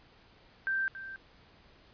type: tone with echo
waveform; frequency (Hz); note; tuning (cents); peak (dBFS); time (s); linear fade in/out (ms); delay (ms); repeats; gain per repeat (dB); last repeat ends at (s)
sine; 1567; G6; -1; -28; 0.67-0.88; 0; 280; 1; -12; 1.16
effects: pink hiss -60 dBFS RMS until 1.93 s + resampled to 11025 Hz